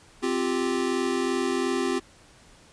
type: chord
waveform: square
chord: C suspended fourth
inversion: none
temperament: equal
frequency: 261.6 / 349.2 / 392 Hz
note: C4 / F4 / G4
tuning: 0 / 0 / 0 cents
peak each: -29 dBFS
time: 0.22-2 s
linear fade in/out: 20 ms
effects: pink hiss -54 dBFS RMS until 2.72 s + resampled to 22050 Hz